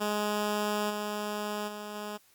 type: tone with level steps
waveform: 10% pulse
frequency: 208.9 Hz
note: G#3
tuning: 10 cents sharp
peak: -20 / -24 / -30 / -28 dBFS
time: 0-2.18 s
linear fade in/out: 20 ms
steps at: 0.89 / 1.67 / 1.94 s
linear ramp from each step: 20 ms
effects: white hiss -63 dBFS RMS until 2.34 s + Opus 48 kbps